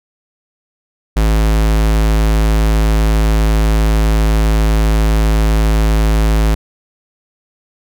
square tone, 53.8 Hz, A1, 38 cents flat, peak -10 dBFS, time 1.16-6.55 s, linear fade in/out 10 ms, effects none

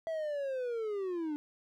triangle linear sweep, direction down, 659.3 to 290 Hz, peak -31 dBFS, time 0.07-1.36 s, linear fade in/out 0 ms, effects none

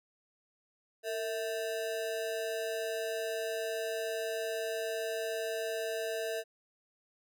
square ring-modulated tone, 554.4 Hz, C#5, in tune, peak -31 dBFS, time 1.03-6.44 s, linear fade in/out 50 ms, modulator 100 Hz, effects none

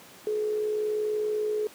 sine tone with amplitude modulation, 425.8 Hz, G#4, 43 cents sharp, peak -23 dBFS, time 0.27-1.67 s, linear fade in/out 0 ms, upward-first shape sine, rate 60.5 Hz, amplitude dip 40%, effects pink hiss -49 dBFS RMS until 1.74 s + high-pass 200 Hz 12 dB/octave

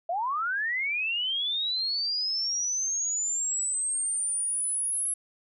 sine linear sweep, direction up, 650 to 10950 Hz, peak -26 dBFS, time 0.09-5.14 s, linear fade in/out 5 ms, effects none

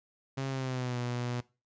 sawtooth tone with pitch glide, 134.8 to 122.19 Hz, C#3 to B2, -48 to -18 cents, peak -28 dBFS, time 0.37-1.41 s, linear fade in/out 10 ms, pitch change -170 cents, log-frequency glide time 0.49-0.98 s, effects noise-tail reverb RT60 0.3 s tail -21 dB re dry + resampled to 16000 Hz

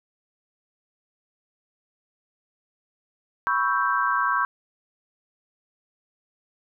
sine chord, C# half-diminished seventh, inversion third, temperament equal, 987.8 / 1108.7 / 1318.5 / 1568 Hz, B5 / C#6 / E6 / G6, 0 / 0 / 0 / 0 cents, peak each -27 / -24 / -28 / -25 dBFS, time 3.47-4.45 s, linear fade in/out 0 ms, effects none

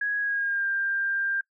sine tone with pitch glide, 1661.2 to 1591.7 Hz, G#6 to G6, 0 to +26 cents, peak -24 dBFS, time 0.01-1.41 s, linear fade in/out 5 ms, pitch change -74 cents, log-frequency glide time 0.19-0.67 s, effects noise-tail reverb RT60 0.1 s tail -22 dB re dry

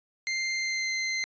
sawtooth tone with pitch glide, 2093 to 2074 Hz, C7 to C7, 0 to -16 cents, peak -24 dBFS, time 0.27-1.24 s, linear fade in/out 0 ms, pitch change -16 cents, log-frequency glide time 0.54-0.92 s, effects resampled to 16000 Hz

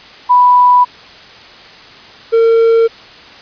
sine / triangle tone pair in turn, 987.8 / 456.3 Hz, B5 / A#4, 0 / -37 cents, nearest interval octave + minor second, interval 1337 cents, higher first, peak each -4 dBFS, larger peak neither, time 0.29-0.85 / 2.32-2.88 s, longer neither, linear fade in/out 20 ms, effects white hiss -36 dBFS RMS until 3.41 s + resampled to 11025 Hz

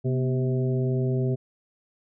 harmonic tone with a mistuned harmonic, 129.6 Hz, C3, 16 cents flat, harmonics 1 / 2 / 3 / 4 / 5, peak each -23 / -31 / -29 / -40 / -38 dBFS, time 0.04-1.36 s, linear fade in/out 20 ms, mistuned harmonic 2, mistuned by -78 cents, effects none

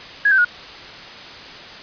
sine tone with pitch steps, 1661.2 / 1550 / 1446.2 Hz, G#6 / G6 / F#6, 0 / -20 / -40 cents, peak -11 dBFS, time 0.25-0.448 s, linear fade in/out 5 ms, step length 66 ms, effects white hiss -36 dBFS RMS until 1.82 s + resampled to 11025 Hz

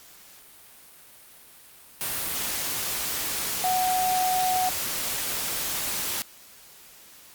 sine tone in noise, 740 Hz, F#5, in tune, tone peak -22 dBFS, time 3.64-4.69 s, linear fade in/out 0 ms, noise white, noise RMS -29 dBFS, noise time 2.01-6.22 s, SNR +4 dB, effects white hiss -50 dBFS RMS until 7.34 s + Opus 48 kbps

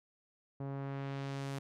sawtooth tone with low-pass filter sweep, 137.8 Hz, C#3, 10 cents flat, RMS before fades -40 dBFS, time 0.6-1.59 s, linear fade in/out 5 ms, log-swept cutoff 790 to 12000 Hz, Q 0.76, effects none

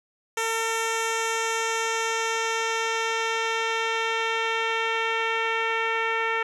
10% pulse tone with low-pass filter sweep, 452 Hz, A4, 47 cents sharp, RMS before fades -26 dBFS, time 0.37-6.43 s, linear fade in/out 5 ms, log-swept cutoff 9700 to 2300 Hz, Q 1.4, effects none

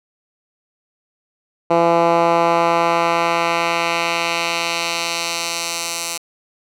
10% pulse tone with band-pass filter sweep, 168.9 Hz, E3, 42 cents sharp, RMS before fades -18 dBFS, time 1.7-6.18 s, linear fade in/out 10 ms, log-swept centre 630 to 7700 Hz, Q 0.9, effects none

